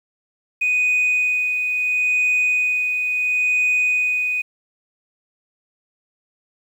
sine tone with tremolo, 2489 Hz, D#7, in tune, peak -13 dBFS, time 0.61-4.42 s, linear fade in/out 10 ms, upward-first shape sine, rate 0.73 Hz, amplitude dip 45%, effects tanh soft clip ceiling -13 dBFS + 8-bit

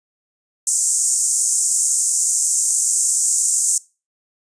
pink band-pass noise, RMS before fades -18 dBFS, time 0.67-3.78 s, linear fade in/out 2 ms, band 6700 to 9200 Hz, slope 48 dB/octave, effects noise-tail reverb RT60 0.3 s tail -22 dB re dry + resampled to 22050 Hz

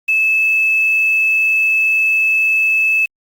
sine tone with quantisation, 2611 Hz, E7, 17 cents flat, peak -11 dBFS, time 0.08-3.06 s, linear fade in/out 10 ms, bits 6, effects Opus 48 kbps

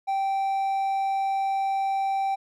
triangle tone, 780 Hz, G5, 9 cents flat, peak -21 dBFS, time 0.07-2.36 s, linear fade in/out 20 ms, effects none

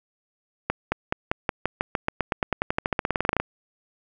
accelerating click train, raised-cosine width 0.5 ms, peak -7 dBFS, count 28, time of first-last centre 0.7-3.4 s, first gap 220 ms, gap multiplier 0.93, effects none

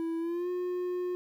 triangle tone with pitch glide, 329.6 to 359.4 Hz, E4 to F4, 0 to +50 cents, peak -28 dBFS, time 0-1.15 s, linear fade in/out 0 ms, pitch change +150 cents, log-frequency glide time 0.19-0.49 s, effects 11-bit

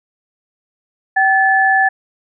sine tone pair together, 770 / 1732.4 Hz, G5 / A6, -31 / -27 cents, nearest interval octave + major second, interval 1404 cents, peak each -13 / -12 dBFS, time 1.16-1.89 s, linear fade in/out 10 ms, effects none

